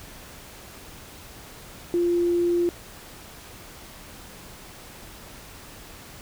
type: tone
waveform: sine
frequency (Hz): 347.2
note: F4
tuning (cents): -10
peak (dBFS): -19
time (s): 1.94-2.69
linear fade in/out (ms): 0
effects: pink hiss -44 dBFS RMS until 6.21 s